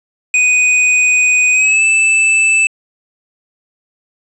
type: tone with pitch glide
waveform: square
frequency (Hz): 2489 to 2634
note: D#7 to E7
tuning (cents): 0 to -2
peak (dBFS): -9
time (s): 0.34-2.67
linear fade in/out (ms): 2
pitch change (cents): +98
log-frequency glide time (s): 1.52-1.83
effects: resampled to 24000 Hz + 7-bit